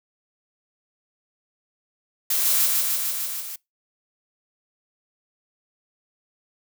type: noise with echo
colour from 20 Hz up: blue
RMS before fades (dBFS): -22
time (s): 2.3-2.66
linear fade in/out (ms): 5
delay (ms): 150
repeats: 6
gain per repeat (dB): -2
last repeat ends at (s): 3.56
effects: noise-tail reverb RT60 0.2 s tail -25 dB re dry